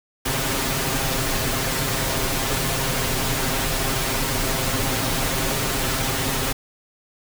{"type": "noise with comb filter", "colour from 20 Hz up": "pink", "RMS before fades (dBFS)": -23, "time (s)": [0.25, 6.53], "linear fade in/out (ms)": 10, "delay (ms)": 7.5, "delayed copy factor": 0.75, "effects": []}